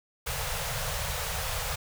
pink band-stop noise, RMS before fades -32 dBFS, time 0.26-1.76 s, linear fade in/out 10 ms, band 170 to 450 Hz, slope 96 dB/octave, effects none

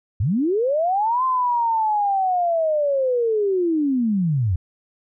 sine linear two-way sweep, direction up then down, 81.3 to 1046.5 to 81.3 Hz, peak -17 dBFS, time 0.2-4.56 s, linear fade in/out 5 ms, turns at 1.24 s, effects none

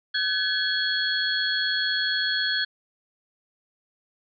sine tone cluster, 1525 / 1701 / 3333 / 4334 Hz, G6 / G#6 / G#7 / C#8, -48 / +41 / +5 / -40 cents, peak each -28 dBFS, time 0.14-2.65 s, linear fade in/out 10 ms, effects none

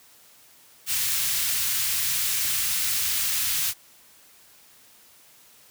white band-stop noise, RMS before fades -25 dBFS, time 0.86-3.74 s, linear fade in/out 50 ms, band 100 to 1800 Hz, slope 12 dB/octave, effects white hiss -54 dBFS RMS until 5.7 s + high-pass 60 Hz 12 dB/octave

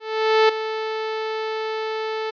sawtooth tone with ADSR envelope, 438.5 Hz, A4, 6 cents flat, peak -8 dBFS, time 0-2.31 s, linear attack 490 ms, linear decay 6 ms, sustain -12 dB, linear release 16 ms, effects resampled to 11025 Hz

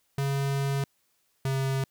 square tone pair in turn, 138.5 / 134.48 Hz, C#3 / C3, -1 / +48 cents, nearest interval minor second, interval 51 cents, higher first, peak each -26 dBFS, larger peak neither, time 0.18-0.84 / 1.45-1.84 s, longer first, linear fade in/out 2 ms, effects white hiss -71 dBFS RMS until 1.9 s

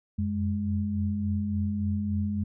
sine tone cluster, 87.7 / 91.2 / 207.1 Hz, F2 / F#2 / G#3, +8 / -24 / -5 cents, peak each -37 / -29 / -28 dBFS, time 0.18-2.44 s, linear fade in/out 10 ms, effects none

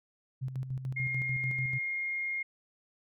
sine tone with tremolo, 130.81 Hz, C3, in tune, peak -31 dBFS, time 0.41-1.79 s, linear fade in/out 20 ms, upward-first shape square, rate 6.8 Hz, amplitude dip 60%
sine tone, 2134 Hz, C7, 34 cents sharp, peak -31 dBFS, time 0.96-2.43 s, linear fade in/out 10 ms
effects none

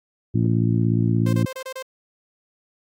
harmonic tone, 56.9 Hz, A#1, 41 cents flat, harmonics 2 / 3 / 4 / 5 / 6, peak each -19 / -23 / -25 / -27 / -29 dBFS, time 0.34-1.46 s, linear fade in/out 10 ms
sawtooth tone bursts, 523.3 Hz, C5, in tune, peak -26 dBFS, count 6, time 1.26-1.826 s, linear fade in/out 5 ms, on 71 ms, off 28 ms
effects AAC 64 kbps

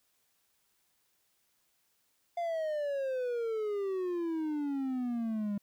triangle exponential sweep, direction down, 698.5 to 200.3 Hz, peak -29 dBFS, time 2.37-5.58 s, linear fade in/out 5 ms, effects white hiss -74 dBFS RMS until 5.62 s

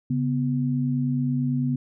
sine tone pair together, 139.14 / 248.3 Hz, C#3 / B3, +7 / +9 cents, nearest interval minor seventh, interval 1002 cents, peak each -24 dBFS, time 0.1-1.76 s, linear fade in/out 5 ms, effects none

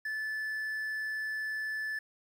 triangle tone with quantisation, 1742 Hz, A6, 18 cents flat, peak -31 dBFS, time 0.05-1.99 s, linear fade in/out 5 ms, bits 10, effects none

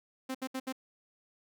sawtooth tone bursts, 261.6 Hz, C4, in tune, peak -30 dBFS, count 4, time 0.29-0.726 s, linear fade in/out 10 ms, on 58 ms, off 68 ms, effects none

